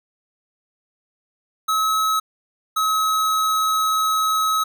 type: tone pair in turn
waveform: square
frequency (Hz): 1286 / 1281.4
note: E6 / E6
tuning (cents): -43 / -49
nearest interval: unison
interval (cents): 6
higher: first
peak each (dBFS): -18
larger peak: neither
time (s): 1.68-2.2 / 2.76-4.64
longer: second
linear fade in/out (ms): 10
effects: none